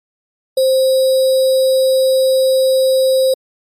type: tone with sample-and-hold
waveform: sine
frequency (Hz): 525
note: C5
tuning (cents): +6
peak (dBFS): -9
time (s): 0.57-3.34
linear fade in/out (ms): 5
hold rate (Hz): 4410
effects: MP3 64 kbps